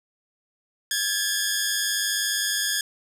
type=tone pair together; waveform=10% pulse; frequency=1627 / 1726.3 Hz; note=G#6 / A6; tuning=-36 / -33 cents; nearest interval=minor second; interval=103 cents; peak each=-17 dBFS; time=0.91-2.81 s; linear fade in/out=2 ms; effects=none